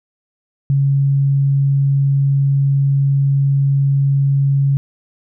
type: tone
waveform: sine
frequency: 138.59 Hz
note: C#3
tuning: in tune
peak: -11 dBFS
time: 0.7-4.77 s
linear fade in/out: 0 ms
effects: none